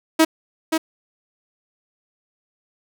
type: tone with echo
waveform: sawtooth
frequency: 320 Hz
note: D#4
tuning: 49 cents sharp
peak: -7 dBFS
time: 0.19-0.25 s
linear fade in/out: 10 ms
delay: 530 ms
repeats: 1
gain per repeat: -6 dB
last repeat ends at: 0.78 s
effects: none